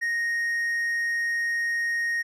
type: tone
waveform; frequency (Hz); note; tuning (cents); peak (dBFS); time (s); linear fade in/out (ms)
triangle; 1865; A#6; 0; -22; 0.01-2.23; 20
effects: resampled to 32000 Hz